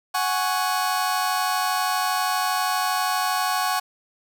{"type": "chord", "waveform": "sawtooth", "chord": "F# suspended second", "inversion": "none", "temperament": "just", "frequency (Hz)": [740, 832.5, 1110], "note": ["F#5", "G#5", "C#6"], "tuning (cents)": [0, 4, 2], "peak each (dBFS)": [-21, -23, -21], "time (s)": [0.14, 3.8], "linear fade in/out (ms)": 10, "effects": []}